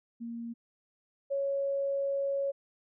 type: tone pair in turn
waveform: sine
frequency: 233.1 / 554.4 Hz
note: A#3 / C#5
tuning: 0 / 0 cents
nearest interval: octave + minor third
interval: 1500 cents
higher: second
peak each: -36 / -28 dBFS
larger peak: second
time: 0.2-0.54 / 1.3-2.52 s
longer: second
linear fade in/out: 20 ms
effects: none